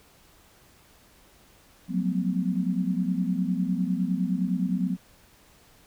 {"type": "tone cluster", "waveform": "sine", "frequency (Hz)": [180.1, 189.9, 223, 252.1], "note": ["F#3", "F#3", "A3", "B3"], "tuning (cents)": [-46, 45, 23, 36], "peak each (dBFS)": [-27, -28, -34, -30], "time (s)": [1.88, 4.97], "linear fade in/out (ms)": 50, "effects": ["pink hiss -57 dBFS RMS until 5.86 s"]}